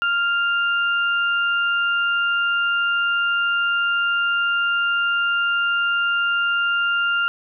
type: tone pair together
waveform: sine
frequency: 1396.9 / 2794 Hz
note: F6 / F7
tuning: 0 / 0 cents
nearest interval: octave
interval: 1200 cents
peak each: -18 / -25 dBFS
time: 0.02-7.28 s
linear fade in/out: 0 ms
effects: none